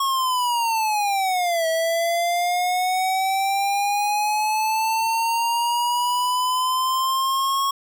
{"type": "linear two-way sweep", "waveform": "square", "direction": "down then up", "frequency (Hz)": [1100, 647, 1100], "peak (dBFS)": -20, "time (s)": [0, 7.71], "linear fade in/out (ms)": 5, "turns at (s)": 1.67, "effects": []}